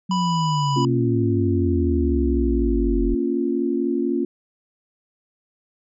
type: exponential sweep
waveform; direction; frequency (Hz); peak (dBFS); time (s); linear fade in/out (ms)
sine; down; 188.3 to 43.65; -20; 0.09-3.15; 10
type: harmonic tone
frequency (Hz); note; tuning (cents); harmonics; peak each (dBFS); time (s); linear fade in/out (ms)
987.8; B5; 0; 1 / 3 / 5 / 7; -22 / -32 / -36 / -39; 0.11-0.85; 2
type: chord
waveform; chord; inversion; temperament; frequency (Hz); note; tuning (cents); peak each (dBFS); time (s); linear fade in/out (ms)
sine; Bb minor; none; equal; 233.1 / 277.2 / 349.2; Bb3 / Db4 / F4; 0 / 0 / 0; -25 / -23 / -23; 0.76-4.25; 5
effects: none